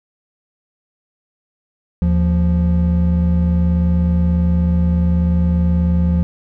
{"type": "tone pair together", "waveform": "triangle", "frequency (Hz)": [77.6, 174.2], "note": ["D#2", "F3"], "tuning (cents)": [-4, -4], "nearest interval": "octave + major second", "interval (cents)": 1400, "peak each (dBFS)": -13, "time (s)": [2.02, 6.23], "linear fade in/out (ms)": 0, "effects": []}